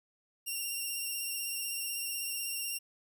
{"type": "tone with vibrato", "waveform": "5% pulse", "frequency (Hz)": 2768, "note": "F7", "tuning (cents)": -16, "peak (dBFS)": -26, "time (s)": [0.46, 2.79], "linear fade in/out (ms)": 20, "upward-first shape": "sine", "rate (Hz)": 16, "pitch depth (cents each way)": 24, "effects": []}